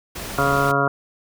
pink noise, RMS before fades -31 dBFS, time 0.15-0.72 s, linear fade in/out 10 ms
harmonic tone, 139.7 Hz, C#3, 14 cents sharp, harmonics 1 / 2 / 3 / 4 / 5 / 7 / 8 / 9 / 10, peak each -25 / -27 / -25 / -26 / -24 / -27 / -26 / -26 / -22 dBFS, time 0.38-0.88 s, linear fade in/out 2 ms
effects none

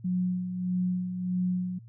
sine tone with tremolo, 181.6 Hz, F#3, 32 cents flat, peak -24 dBFS, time 0.04-1.79 s, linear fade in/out 10 ms, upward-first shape sine, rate 1.6 Hz, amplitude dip 55%, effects added 115 Hz sine -46 dBFS peak until 1.88 s

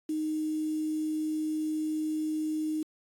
sine tone with quantisation, 309.9 Hz, D#4, 7 cents flat, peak -28 dBFS, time 0.09-2.83 s, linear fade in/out 5 ms, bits 8, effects AAC 64 kbps

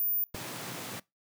sine tone, 14800 Hz, A#9, 14 cents flat, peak -26 dBFS, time 0-0.24 s, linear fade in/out 0 ms
pink high-pass noise, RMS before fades -40 dBFS, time 0.34-1 s, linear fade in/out 10 ms, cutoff 100 Hz, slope 96 dB/octave
click, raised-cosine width 2 ms, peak -25 dBFS, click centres 0.347 s
effects noise-tail reverb RT60 0.2 s tail -22 dB re dry

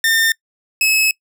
sawtooth tone pair in turn, 1809 / 2582 Hz, A6 / E7, +48 / -37 cents, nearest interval tritone, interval 615 cents, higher second, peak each -9 dBFS, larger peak neither, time 0.04-0.32 / 0.81-1.11 s, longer second, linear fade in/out 2 ms, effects noise-tail reverb RT60 0.1 s tail -25 dB re dry

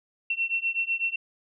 sine beating tone pair, 2708 / 2716 Hz, E7 / F7, +46 / -49 cents, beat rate 8 Hz, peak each -28 dBFS, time 0.3-1.16 s, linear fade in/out 5 ms, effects none

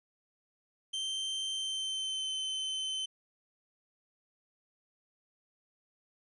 40% pulse tone with pitch glide, 3126 to 3071 Hz, G7 to G7, -6 to -36 cents, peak -32 dBFS, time 0.93-3.06 s, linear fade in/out 10 ms, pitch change -30 cents, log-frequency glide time 1.51-2.31 s, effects resampled to 24000 Hz

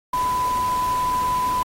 sine tone in noise, 1000 Hz, B5, 21 cents sharp, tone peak -19 dBFS, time 0.13-1.63 s, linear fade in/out 5 ms, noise pink, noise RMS -34 dBFS, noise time 0.13-1.63 s, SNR +12 dB, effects AAC 48 kbps

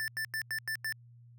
square tone bursts, 1768 Hz, A6, 8 cents sharp, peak -33 dBFS, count 6, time 0-0.924 s, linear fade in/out 0 ms, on 79 ms, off 90 ms, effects added 119 Hz sine -53 dBFS peak until 1.38 s

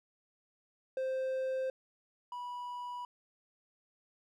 triangle tone pair in turn, 523.3 / 978.8 Hz, C5 / B5, 0 / -16 cents, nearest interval major seventh, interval 1084 cents, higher second, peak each -30 / -37 dBFS, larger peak first, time 0.97-1.7 / 2.32-3.05 s, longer neither, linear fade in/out 2 ms, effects none

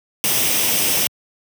white noise with comb filter, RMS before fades -18 dBFS, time 0.24-1.07 s, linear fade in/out 0 ms, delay 0.35 ms, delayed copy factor +0.5, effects high-pass 100 Hz 12 dB/octave

